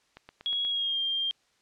click train, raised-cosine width 0.3 ms, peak -29 dBFS, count 5, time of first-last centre 0.17-0.65 s, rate 8.34 Hz
sine tone with pitch glide, 3322 to 3194 Hz, G#7 to G7, 0 to +32 cents, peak -26 dBFS, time 0.46-1.31 s, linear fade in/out 0 ms, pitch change -68 cents, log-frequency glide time 0.68-1 s
effects white hiss -68 dBFS RMS until 1.61 s + low-pass 6000 Hz 12 dB/octave

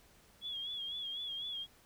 sine tone with vibrato, 3322 Hz, G#7, in tune, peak -38 dBFS, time 0.41-1.67 s, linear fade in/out 50 ms, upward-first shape sine, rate 4 Hz, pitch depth 67 cents each way, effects pink hiss -64 dBFS RMS until 1.85 s

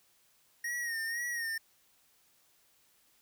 square tone with vibrato, 1865 Hz, A#6, in tune, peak -34 dBFS, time 0.64-1.58 s, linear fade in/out 5 ms, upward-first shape sine, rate 2 Hz, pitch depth 62 cents each way, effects white hiss -68 dBFS RMS until 3.21 s

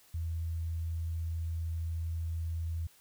sine tone, 82.41 Hz, E2, in tune, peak -32 dBFS, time 0.14-2.87 s, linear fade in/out 5 ms, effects white hiss -62 dBFS RMS until 3 s

